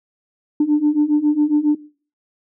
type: beating tone pair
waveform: sine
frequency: 293.7 / 301 Hz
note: D4 / D4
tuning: 0 / +43 cents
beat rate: 7.3 Hz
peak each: -16 / -14 dBFS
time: 0.6-1.75 s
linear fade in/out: 5 ms
effects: noise-tail reverb RT60 0.4 s tail -19 dB re dry + tanh soft clip ceiling -8 dBFS

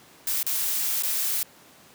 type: noise with dropouts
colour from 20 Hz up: blue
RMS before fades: -26 dBFS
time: 0.27-1.43 s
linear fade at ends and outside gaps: 1 ms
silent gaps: 0.43-0.465 / 1.024-1.034 s
effects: pink hiss -52 dBFS RMS until 1.94 s + high-pass 150 Hz 12 dB/octave

